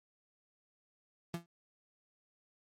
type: tone with exponential decay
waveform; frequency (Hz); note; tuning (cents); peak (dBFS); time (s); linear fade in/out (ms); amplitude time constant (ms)
35% pulse; 170.2; F3; -44; -31; 1.34-1.46; 2; 26
effects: MP3 64 kbps